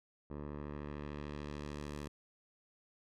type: tone with low-pass filter sweep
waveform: 10% pulse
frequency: 73.42 Hz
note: D2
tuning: in tune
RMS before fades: -44 dBFS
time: 0.3-2.08 s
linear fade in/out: 5 ms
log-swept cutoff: 970 to 11000 Hz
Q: 0.76
effects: none